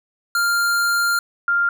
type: tone pair in turn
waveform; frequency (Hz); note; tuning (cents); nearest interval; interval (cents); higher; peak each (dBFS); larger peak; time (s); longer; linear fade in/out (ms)
square / sine; 1396.9 / 1396.9; F6 / F6; 0 / 0; unison; 0; neither; -17 / -15; second; 0.35-1.19 / 1.48-1.69; first; 2
effects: none